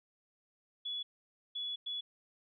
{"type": "tone bursts at uneven times", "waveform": "sine", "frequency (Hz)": 3403, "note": "G#7", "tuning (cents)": 41, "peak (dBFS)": -36, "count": 3, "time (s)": [[0.85, 1.03], [1.55, 1.76], [1.86, 2.01]], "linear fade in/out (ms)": 10, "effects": []}